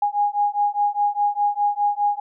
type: beating tone pair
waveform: sine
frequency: 820 / 824.9 Hz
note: G#5 / G#5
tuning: -22 / -12 cents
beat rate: 4.9 Hz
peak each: -21 dBFS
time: 0.02-2.2 s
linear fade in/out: 5 ms
effects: none